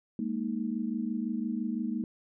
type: chord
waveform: sine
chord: Ab suspended second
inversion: none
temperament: just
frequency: 207.7 / 233.6 / 311.5 Hz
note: Ab3 / Bb3 / Eb4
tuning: 0 / +4 / +2 cents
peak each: -34 / -32 / -37 dBFS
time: 0.19-2.04 s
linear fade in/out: 2 ms
effects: none